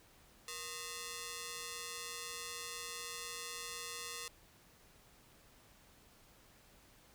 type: ring-modulated tone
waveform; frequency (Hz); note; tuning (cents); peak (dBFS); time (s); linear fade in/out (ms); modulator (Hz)
5% pulse; 774; G5; -22; -28; 0.48-4.28; 2; 299
effects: pink hiss -64 dBFS RMS until 7.14 s

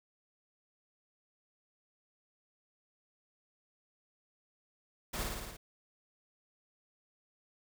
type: noise with echo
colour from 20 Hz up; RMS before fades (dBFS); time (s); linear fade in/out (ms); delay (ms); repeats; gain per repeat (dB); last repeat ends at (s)
pink; -38; 5.13-5.24; 10; 55; 6; -2; 5.57
effects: none

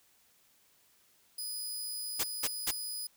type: tone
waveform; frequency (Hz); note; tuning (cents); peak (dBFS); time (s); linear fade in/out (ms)
15% pulse; 4978; D#8; 0; -30; 1.38-3.07; 5
type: noise bursts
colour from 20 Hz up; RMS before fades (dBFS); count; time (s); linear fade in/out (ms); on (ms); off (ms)
white; -31; 3; 2.19-2.714; 10; 48; 190
effects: white hiss -67 dBFS RMS until 3.16 s

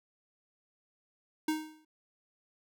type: tone with exponential decay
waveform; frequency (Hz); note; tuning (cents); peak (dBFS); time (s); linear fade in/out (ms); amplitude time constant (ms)
square; 311.1; D#4; 0; -27; 1.48-1.85; 5; 79
effects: none

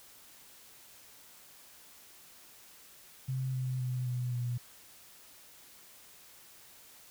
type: tone with pitch steps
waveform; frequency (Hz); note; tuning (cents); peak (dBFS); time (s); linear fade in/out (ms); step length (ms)
sine; 130.9 / 128.58 / 126.3 / 124.05 / 121.85; C3 / C3 / B2 / B2 / B2; +1 / -30 / +39 / +8 / -23; -31; 3.28-4.58; 10; 260
effects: white hiss -56 dBFS RMS until 7.1 s

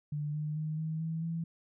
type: tone with pitch steps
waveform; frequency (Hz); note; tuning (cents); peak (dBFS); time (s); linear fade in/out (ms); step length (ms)
sine; 148.3 / 151.59 / 154.96 / 158.39 / 161.91 / 165.5; D3 / D#3 / D#3 / D#3 / E3 / E3; +17 / -45 / -7 / +31 / -31 / +7; -32; 0.12-1.44; 5; 220
effects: none

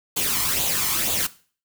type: noise with flanger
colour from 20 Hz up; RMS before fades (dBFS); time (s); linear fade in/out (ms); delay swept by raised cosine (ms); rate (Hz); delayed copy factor
white; -23; 0.16-1.27; 10; 0.27 to 0.97; 2.1; +0.6
effects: noise-tail reverb RT60 0.4 s tail -17 dB re dry

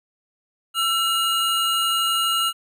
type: tone pair together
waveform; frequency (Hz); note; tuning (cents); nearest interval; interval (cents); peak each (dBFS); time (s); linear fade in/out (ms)
square; 1344 / 2863; E6 / F7; +33 / +42; octave + minor second; 1309; -23 / -22; 0.74-2.53; 50
effects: none

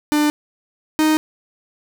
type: tone pair in turn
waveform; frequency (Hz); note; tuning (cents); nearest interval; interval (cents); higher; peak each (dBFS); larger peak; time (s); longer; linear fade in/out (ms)
45% pulse; 298.3 / 310.5; D4 / D#4; +27 / -3; minor second; 70; second; -14 / -13; second; 0.12-0.3 / 0.99-1.17; neither; 0
effects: none

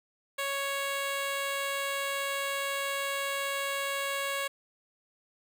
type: tone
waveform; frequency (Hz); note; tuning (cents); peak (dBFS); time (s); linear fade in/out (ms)
10% pulse; 554.4; C#5; 0; -22; 0.38-4.48; 10
effects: none

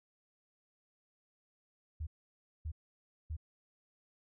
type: tone bursts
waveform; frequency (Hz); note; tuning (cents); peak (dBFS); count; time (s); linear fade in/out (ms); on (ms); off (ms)
sine; 77.8; D#2; 0; -36; 3; 2-3.367; 10; 69; 580
effects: none

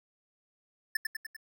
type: tone with echo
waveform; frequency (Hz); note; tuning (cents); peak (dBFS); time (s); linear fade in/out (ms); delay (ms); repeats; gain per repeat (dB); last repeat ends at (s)
square; 1760; A6; 0; -26; 0.95-0.97; 5; 99; 4; -4; 1.366
effects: none

